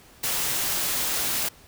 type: noise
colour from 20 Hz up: white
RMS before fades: -26 dBFS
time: 0.23-1.49 s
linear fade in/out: 10 ms
effects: pink hiss -52 dBFS RMS until 1.67 s